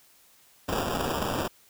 white noise with sample-and-hold, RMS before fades -29 dBFS, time 0.68-1.48 s, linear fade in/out 10 ms, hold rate 2100 Hz, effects white hiss -59 dBFS RMS until 1.69 s

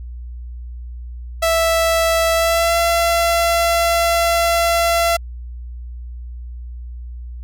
sawtooth tone with pitch glide, 659.3 to 677.4 Hz, E5 to E5, 0 to +47 cents, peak -10 dBFS, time 1.42-5.17 s, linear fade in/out 10 ms, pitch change +47 cents, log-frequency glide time 2.34-2.77 s, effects added 60 Hz sine -28 dBFS peak until 7.43 s

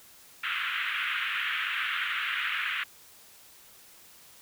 pink band-pass noise, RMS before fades -31 dBFS, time 0.43-2.84 s, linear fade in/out 10 ms, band 1300 to 3200 Hz, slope 48 dB/octave, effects white hiss -54 dBFS RMS until 4.41 s

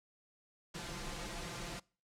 pink noise with comb filter, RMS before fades -43 dBFS, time 0.74-1.8 s, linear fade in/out 10 ms, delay 5.8 ms, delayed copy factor +0.9, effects noise-tail reverb RT60 0.4 s tail -25 dB re dry + low-pass 8000 Hz 12 dB/octave

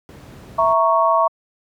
brown noise, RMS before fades -34 dBFS, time 0.09-0.73 s, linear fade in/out 0 ms
sine chord, A# diminished, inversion second, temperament equal, 659.3 / 932.3 / 1108.7 Hz, E5 / A#5 / C#6, 0 / 0 / 0 cents, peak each -17 / -19 / -16 dBFS, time 0.58-1.28 s, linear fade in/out 10 ms
effects high-pass 100 Hz 12 dB/octave

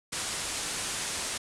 white low-pass noise, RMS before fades -34 dBFS, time 0.12-1.38 s, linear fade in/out 10 ms, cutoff 9900 Hz, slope 48 dB/octave, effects none

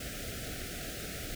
pink band-stop noise, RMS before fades -40 dBFS, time 0-1.35 s, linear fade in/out 5 ms, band 740 to 1300 Hz, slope 96 dB/octave, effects none

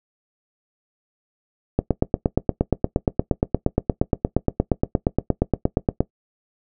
click train, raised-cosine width 2 ms, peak -3 dBFS, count 37, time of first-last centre 1.79-6.005 s, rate 8.54 Hz, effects noise-tail reverb RT60 0.1 s tail -18 dB re dry

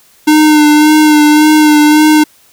square tone with vibrato, 303.3 Hz, D#4, 44 cents flat, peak -4 dBFS, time 0.27-2.24 s, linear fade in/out 10 ms, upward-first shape sine, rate 1.8 Hz, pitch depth 25 cents each way, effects white hiss -46 dBFS RMS until 2.52 s

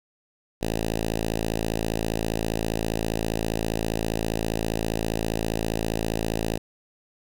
5% pulse tone with notch filter, 55 Hz, A1, in tune, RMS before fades -27 dBFS, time 0.61-6.58 s, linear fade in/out 10 ms, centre 1400 Hz, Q 1.5, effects none

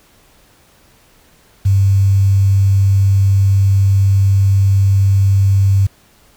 sine tone with quantisation, 98 Hz, G2, in tune, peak -8 dBFS, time 1.65-5.87 s, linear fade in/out 10 ms, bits 6, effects pink hiss -50 dBFS RMS until 6.36 s

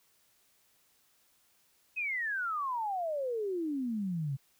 sine exponential sweep, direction down, 2580 to 130.81 Hz, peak -31 dBFS, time 1.96-4.37 s, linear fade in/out 20 ms, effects white hiss -69 dBFS RMS until 4.59 s

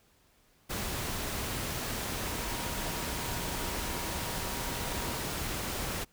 sine tone in noise, 949 Hz, A#5, 31 cents sharp, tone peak -45 dBFS, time 2.27-5.21 s, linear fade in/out 20 ms, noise pink, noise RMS -35 dBFS, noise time 0.69-6.05 s, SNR -13 dB, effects pink hiss -66 dBFS RMS until 6.12 s

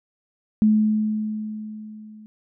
sine tone with level ramp, 214.7 Hz, A3, 42 cents flat, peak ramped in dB -12 to -41 dBFS, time 0.62-2.26 s, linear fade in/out 0 ms, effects none

